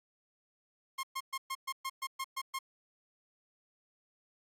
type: tone bursts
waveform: sawtooth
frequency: 1069 Hz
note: C6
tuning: 37 cents sharp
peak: -31 dBFS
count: 10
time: 0.98-2.59 s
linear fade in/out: 10 ms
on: 53 ms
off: 120 ms
effects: AAC 64 kbps